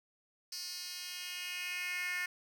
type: tone with high-pass filter sweep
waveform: 10% pulse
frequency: 358.9 Hz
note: F4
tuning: 47 cents sharp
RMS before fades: -40 dBFS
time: 0.52-2.26 s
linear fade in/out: 5 ms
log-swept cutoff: 4600 to 1900 Hz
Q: 3.4
effects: none